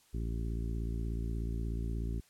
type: harmonic tone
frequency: 56.6 Hz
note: A1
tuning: 50 cents sharp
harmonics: 1 / 2 / 3 / 4 / 5 / 6 / 7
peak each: -34 / -40 / -44 / -46 / -48 / -50 / -51 dBFS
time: 0.13-2.21 s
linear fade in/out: 20 ms
effects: white hiss -66 dBFS RMS until 2.29 s + low-pass 12000 Hz 12 dB/octave

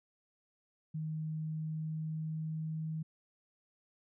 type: tone with pitch glide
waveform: sine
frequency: 156.6 to 158.24 Hz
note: D#3 to D#3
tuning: +11 to +30 cents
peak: -35 dBFS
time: 0.94-3.03 s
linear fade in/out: 10 ms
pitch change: +19 cents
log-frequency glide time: 1.34-2.9 s
effects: none

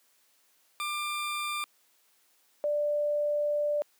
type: tone pair in turn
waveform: 20% pulse / sine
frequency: 1192 / 589.5 Hz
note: D6 / D5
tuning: +25 / +6 cents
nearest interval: octave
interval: 1219 cents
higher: first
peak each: -26 / -25 dBFS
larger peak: second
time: 0.8-1.64 / 2.64-3.82 s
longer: second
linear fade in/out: 0 ms
effects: white hiss -67 dBFS RMS until 3.99 s + high-pass 300 Hz 12 dB/octave

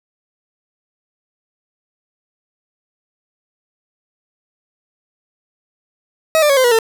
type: tone with pitch steps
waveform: 40% pulse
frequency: 637 / 594.3 / 554.5 / 517.4 / 482.8 / 450.4 Hz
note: D#5 / D5 / C#5 / C5 / B4 / A4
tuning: +41 / +20 / 0 / -19 / -39 / +40 cents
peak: -9 dBFS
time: 6.35-6.788 s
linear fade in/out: 0 ms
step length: 73 ms
effects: none

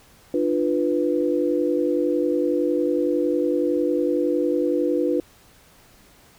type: chord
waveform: sine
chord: B diminished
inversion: first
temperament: equal with one note detuned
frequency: 298.3 / 349.2 / 493.9 Hz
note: D4 / F4 / B4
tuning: +27 / 0 / 0 cents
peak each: -23 dBFS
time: 0.34-5.2 s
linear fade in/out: 2 ms
effects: pink hiss -53 dBFS RMS until 6.38 s

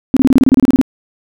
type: tone bursts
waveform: sine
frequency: 261.6 Hz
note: C4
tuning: in tune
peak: -4 dBFS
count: 13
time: 0.14-0.814 s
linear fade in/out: 0 ms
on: 26 ms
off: 28 ms
effects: none

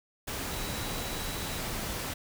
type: tone in noise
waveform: sine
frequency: 3913 Hz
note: B7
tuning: 17 cents flat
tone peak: -45 dBFS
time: 0.5-1.59 s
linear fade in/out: 10 ms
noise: pink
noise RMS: -35 dBFS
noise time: 0.27-2.14 s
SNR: -13 dB
effects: none

